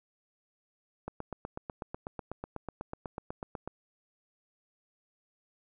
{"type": "click train", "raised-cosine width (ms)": 1, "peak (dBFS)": -23, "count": 22, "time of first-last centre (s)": [1.08, 3.676], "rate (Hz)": 8.09, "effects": []}